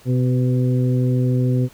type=harmonic tone with a mistuned harmonic; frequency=126.7 Hz; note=B2; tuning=45 cents sharp; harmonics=1 / 2 / 3 / 4; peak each=-16 / -22 / -28 / -30 dBFS; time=0.05-1.69 s; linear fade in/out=50 ms; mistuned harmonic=4; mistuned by=-18 cents; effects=pink hiss -49 dBFS RMS until 1.73 s